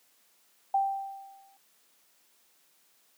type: tone with exponential decay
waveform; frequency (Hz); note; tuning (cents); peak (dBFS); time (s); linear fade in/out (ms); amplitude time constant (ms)
sine; 784; G5; 0; -21; 0.74-1.57; 5; 180
effects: white hiss -66 dBFS RMS until 3.17 s + high-pass 200 Hz 12 dB/octave